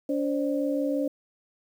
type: tone cluster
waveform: sine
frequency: 286 / 528 / 594 Hz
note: D4 / C5 / D5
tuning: -46 / +16 / +20 cents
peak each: -26 / -29 / -33 dBFS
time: 0.09-1.08 s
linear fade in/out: 5 ms
effects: 9-bit